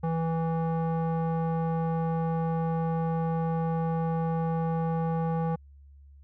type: tone with low-pass filter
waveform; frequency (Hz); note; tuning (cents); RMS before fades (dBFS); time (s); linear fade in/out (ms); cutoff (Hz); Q
square; 163.9; E3; -10; -28; 0.03-5.56; 10; 900; 2
effects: added 70 Hz sine -49 dBFS peak until 6.23 s